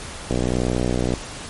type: click train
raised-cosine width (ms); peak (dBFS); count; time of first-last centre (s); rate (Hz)
2; -8; 52; 0.31-1.138; 61.6
effects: pink hiss -34 dBFS RMS until 1.49 s + MP3 48 kbps